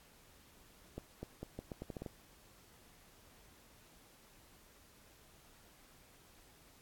accelerating click train, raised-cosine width 2 ms, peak -29 dBFS, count 10, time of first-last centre 0.98-2.062 s, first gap 250 ms, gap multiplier 0.8, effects pink hiss -63 dBFS RMS until 6.81 s + AAC 64 kbps

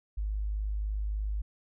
sine tone, 51.7 Hz, G#1, 7 cents flat, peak -29 dBFS, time 0.17-1.42 s, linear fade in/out 10 ms, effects none

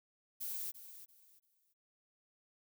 violet noise with echo, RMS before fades -41 dBFS, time 0.4-0.72 s, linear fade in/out 20 ms, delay 340 ms, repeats 3, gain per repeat -12 dB, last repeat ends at 1.74 s, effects none

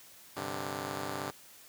5% pulse chord, G suspended fourth, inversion none, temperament just, 98 / 130.67 / 147 Hz, G2 / C3 / D3, 0 / -2 / +2 cents, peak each -30 dBFS, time 0.36-1.31 s, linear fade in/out 10 ms, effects white hiss -55 dBFS RMS until 1.68 s + high-pass 60 Hz 12 dB/octave

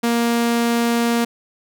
sawtooth tone, 234.7 Hz, A#3, 12 cents sharp, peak -12 dBFS, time 0.03-1.25 s, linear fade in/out 10 ms, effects none

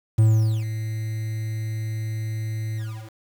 triangle tone with ADSR envelope, 110 Hz, A2, in tune, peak -10 dBFS, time 0.18-3.13 s, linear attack 10 ms, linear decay 450 ms, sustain -13 dB, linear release 360 ms, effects 7-bit

